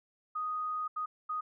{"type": "tone bursts at uneven times", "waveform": "sine", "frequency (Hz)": 1244.5, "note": "D#6", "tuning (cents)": 0, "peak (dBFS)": -32, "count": 3, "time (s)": [[0.35, 0.88], [0.96, 1.06], [1.29, 1.41]], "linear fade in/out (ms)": 10, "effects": []}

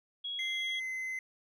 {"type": "tone", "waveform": "sine", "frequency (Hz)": 3322, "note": "G#7", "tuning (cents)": 0, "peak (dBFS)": -35, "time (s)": [0.24, 0.8], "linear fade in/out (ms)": 10}
{"type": "tone with pitch glide", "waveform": "triangle", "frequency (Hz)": [2078, 2052], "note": ["C7", "C7"], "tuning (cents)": [-12, -34], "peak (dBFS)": -33, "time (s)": [0.39, 1.19], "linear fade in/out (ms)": 2, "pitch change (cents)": -22, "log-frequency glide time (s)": [0.54, 0.87]}
{"effects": []}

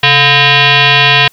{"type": "tone with frequency modulation", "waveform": "sine", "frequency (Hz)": 440, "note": "A4", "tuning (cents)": 0, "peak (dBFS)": -4, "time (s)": [0.03, 1.28], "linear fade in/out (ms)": 5, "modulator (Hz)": 575, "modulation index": 6, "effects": ["white hiss -48 dBFS RMS until 1.32 s"]}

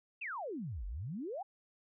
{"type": "exponential two-way sweep", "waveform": "sine", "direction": "down then up", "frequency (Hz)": [2794, 43.69, 841], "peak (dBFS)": -38, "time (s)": [0.21, 1.43], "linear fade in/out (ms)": 10, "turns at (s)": 0.86, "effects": []}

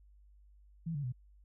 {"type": "tone with pitch steps", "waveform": "sine", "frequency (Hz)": [164.81, 143.48, 124.9], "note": ["E3", "D3", "B2"], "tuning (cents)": [0, -40, 20], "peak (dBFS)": -34, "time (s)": [0.86, 1.124], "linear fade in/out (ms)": 10, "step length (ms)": 88, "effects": ["added 50 Hz sine -58 dBFS peak until 1.44 s"]}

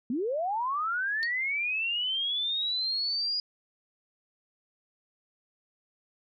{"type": "linear sweep", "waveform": "sine", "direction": "up", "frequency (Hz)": [220, 4915], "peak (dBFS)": -27, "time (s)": [0.1, 3.4], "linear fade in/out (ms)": 2}
{"type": "tone with exponential decay", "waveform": "sine", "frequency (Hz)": 4435, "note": "C#8", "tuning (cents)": 0, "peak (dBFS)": -27, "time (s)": [1.23, 1.32], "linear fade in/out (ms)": 0, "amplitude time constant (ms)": 18}
{"effects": []}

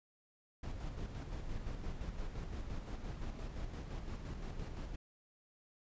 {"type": "noise with tremolo", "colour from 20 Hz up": "brown", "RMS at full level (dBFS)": -41, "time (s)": [0.63, 4.96], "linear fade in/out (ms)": 5, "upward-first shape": "square", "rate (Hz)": 5.8, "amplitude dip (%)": 40, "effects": ["resampled to 16000 Hz"]}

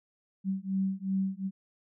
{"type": "beating tone pair", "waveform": "sine", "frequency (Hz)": [190.8, 193.5], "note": ["G3", "G3"], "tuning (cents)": [-47, -22], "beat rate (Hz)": 2.7, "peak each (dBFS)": -31, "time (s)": [0.44, 1.51], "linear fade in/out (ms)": 50, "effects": []}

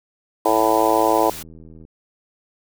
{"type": "noise", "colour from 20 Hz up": "white", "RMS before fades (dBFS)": -34, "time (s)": [0.45, 1.43], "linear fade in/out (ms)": 5}
{"type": "harmonic tone", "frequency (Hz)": 110, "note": "A2", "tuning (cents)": 0, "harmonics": [3, 4, 5, 6, 7, 8, 9], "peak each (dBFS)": [-22, -22, -22, -22, -22, -22, -22], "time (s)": [0.45, 1.3], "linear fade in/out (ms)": 5}
{"type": "click train", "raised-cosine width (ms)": 3, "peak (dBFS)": -31, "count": 110, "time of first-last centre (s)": [0.49, 1.851], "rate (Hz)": 80.1}
{"effects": []}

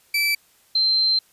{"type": "tone pair in turn", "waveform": ["30% pulse", "sine"], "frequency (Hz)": [2320, 4124], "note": ["D7", "C8"], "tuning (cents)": [-22, -26], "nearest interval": "minor seventh", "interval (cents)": 996, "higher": "second", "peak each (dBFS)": -16, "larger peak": "neither", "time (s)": [[0.14, 0.35], [0.75, 1.19]], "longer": "second", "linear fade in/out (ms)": 5, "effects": ["white hiss -58 dBFS RMS until 1.32 s", "resampled to 32000 Hz"]}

